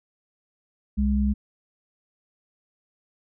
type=tone pair together; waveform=sine; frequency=65 / 206.4 Hz; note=C2 / G#3; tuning=-11 / -10 cents; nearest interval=octave + minor sixth; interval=2001 cents; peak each=-22 dBFS; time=0.97-1.34 s; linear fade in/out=20 ms; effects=none